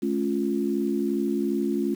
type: chord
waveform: sine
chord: A augmented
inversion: none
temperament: equal with one note detuned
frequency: 214.5 / 277.2 / 349.2 Hz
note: A3 / C#4 / E#4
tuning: -44 / 0 / 0 cents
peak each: -27 dBFS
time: 0.02-1.95 s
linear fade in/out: 10 ms
effects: 8-bit